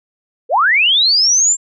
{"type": "linear sweep", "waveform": "sine", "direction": "up", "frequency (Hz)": [419.6, 7459], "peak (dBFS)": -9, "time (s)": [0.49, 1.57], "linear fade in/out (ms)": 50, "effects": []}